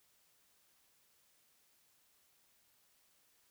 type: silence
effects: white hiss -72 dBFS RMS until 3.5 s